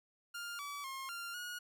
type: tone with pitch steps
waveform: sawtooth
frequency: 1405 / 1146 / 1071 / 1391 / 1446 Hz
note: F6 / D6 / C6 / F6 / F#6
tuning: +10 / -43 / +40 / -7 / -40 cents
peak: -38 dBFS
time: 0.34-1.59 s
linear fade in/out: 10 ms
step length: 250 ms
effects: none